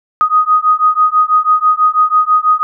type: beating tone pair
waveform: sine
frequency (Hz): 1244.5 / 1250.6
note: D#6 / D#6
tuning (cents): 0 / +8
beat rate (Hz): 6.1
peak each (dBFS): -11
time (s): 0.21-2.63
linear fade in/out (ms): 0
effects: none